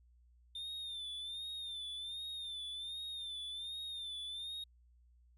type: tone with vibrato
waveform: triangle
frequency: 3596 Hz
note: A7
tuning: 37 cents sharp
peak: -40 dBFS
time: 0.55-4.64 s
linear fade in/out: 5 ms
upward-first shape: sine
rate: 1.3 Hz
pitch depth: 72 cents each way
effects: added 60 Hz sine -63 dBFS peak until 5.37 s